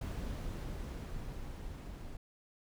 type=noise with level ramp; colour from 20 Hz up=brown; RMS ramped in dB=-38 to -46 dBFS; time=0.01-2.17 s; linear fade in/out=5 ms; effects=none